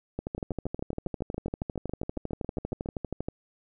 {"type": "two click trains", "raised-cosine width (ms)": 2, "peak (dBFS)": [-18, -21], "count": [40, 19], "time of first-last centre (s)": [[0.19, 3.285], [0.38, 2.859]], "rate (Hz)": [12.6, 7.26], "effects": []}